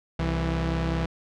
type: tone pair together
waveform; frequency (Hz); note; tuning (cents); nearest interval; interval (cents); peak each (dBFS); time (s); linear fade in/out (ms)
sawtooth; 64.95 / 164.81; C2 / E3; -12 / 0; octave + major third; 1612; -23; 0.19-1.06; 5
effects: low-pass 4000 Hz 12 dB/octave